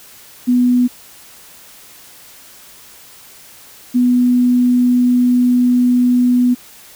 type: tone pair in turn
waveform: sine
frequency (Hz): 246.9 / 246.9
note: B3 / B3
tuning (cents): 0 / 0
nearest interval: unison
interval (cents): 0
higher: neither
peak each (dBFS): -9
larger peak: neither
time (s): 0.47-0.88 / 3.94-6.55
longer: second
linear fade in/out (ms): 20
effects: white hiss -41 dBFS RMS until 6.95 s